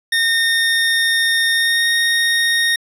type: tone with pitch glide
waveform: 25% pulse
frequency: 1834 to 1855.3 Hz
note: A#6 to A#6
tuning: -29 to -9 cents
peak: -10 dBFS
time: 0.12-2.76 s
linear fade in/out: 5 ms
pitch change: +20 cents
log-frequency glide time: 1.53-1.87 s
effects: low-pass 12000 Hz 12 dB/octave